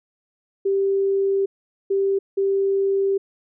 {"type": "tone bursts at uneven times", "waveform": "sine", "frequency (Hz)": 392, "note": "G4", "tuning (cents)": 0, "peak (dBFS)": -17, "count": 3, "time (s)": [[0.65, 1.46], [1.9, 2.19], [2.37, 3.18]], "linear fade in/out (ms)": 10, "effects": []}